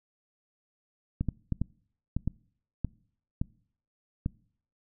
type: clicks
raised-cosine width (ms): 5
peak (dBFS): -16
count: 9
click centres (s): 1.21 / 1.287 / 1.523 / 1.616 / 2.166 / 2.276 / 2.847 / 3.415 / 4.261
effects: noise-tail reverb RT60 0.6 s tail -24 dB re dry